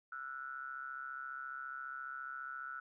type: ring-modulated tone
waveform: triangle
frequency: 67.3 Hz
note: C2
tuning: 49 cents sharp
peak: -37 dBFS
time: 0.12-2.8 s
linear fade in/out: 5 ms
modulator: 1400 Hz
effects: none